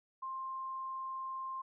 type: tone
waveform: sine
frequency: 1055 Hz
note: C6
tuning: 14 cents sharp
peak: -38 dBFS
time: 0.22-1.62 s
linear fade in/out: 10 ms
effects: none